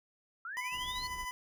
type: linear sweep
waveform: sine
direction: up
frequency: 1300 to 4388 Hz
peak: -39 dBFS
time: 0.45-1.07 s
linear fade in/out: 2 ms
type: tone with tremolo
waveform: 25% pulse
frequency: 1000 Hz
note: B5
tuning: 21 cents sharp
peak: -32 dBFS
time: 0.57-1.31 s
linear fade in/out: 0 ms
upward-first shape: sine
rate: 13 Hz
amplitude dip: 45%
type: noise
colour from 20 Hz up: brown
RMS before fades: -49 dBFS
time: 0.72-1.25 s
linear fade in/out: 5 ms
effects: none